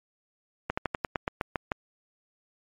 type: slowing click train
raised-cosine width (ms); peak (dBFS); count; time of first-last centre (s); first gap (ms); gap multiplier
0.5; -12; 10; 0.7-1.718; 75; 1.1
effects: MP3 64 kbps